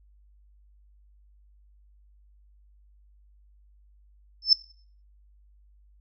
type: tone with exponential growth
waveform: sine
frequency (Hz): 5274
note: E8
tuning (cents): 0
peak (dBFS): -10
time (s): 4.42-4.53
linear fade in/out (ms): 2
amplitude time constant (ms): 23
effects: noise-tail reverb RT60 0.5 s tail -19 dB re dry + added 50 Hz sine -55 dBFS peak until 6 s